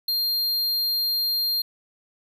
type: tone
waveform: square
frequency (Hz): 4200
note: C8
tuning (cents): +6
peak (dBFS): -22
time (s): 0.08-1.62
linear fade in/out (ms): 5
effects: 9-bit